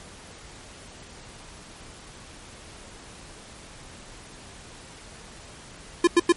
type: tone bursts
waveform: square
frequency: 345 Hz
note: F4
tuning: 21 cents flat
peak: -14 dBFS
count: 3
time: 6.04-6.323 s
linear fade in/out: 5 ms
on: 33 ms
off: 92 ms
effects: pink hiss -45 dBFS RMS until 6.36 s + MP3 48 kbps